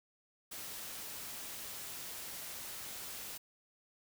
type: noise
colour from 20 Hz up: white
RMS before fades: -45 dBFS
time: 0.51-3.38 s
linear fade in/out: 10 ms
effects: none